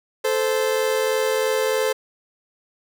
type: tone pair together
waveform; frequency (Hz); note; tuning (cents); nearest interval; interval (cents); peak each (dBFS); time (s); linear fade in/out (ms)
40% pulse; 437.3 / 520.4; A4 / C5; -11 / -9; minor third; 302; -21; 0.24-1.93; 10
effects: none